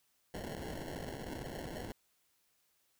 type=noise with sample-and-hold; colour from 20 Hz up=blue; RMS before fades=-43 dBFS; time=0.34-1.92 s; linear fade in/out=0 ms; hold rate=1225 Hz; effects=white hiss -75 dBFS RMS until 2.99 s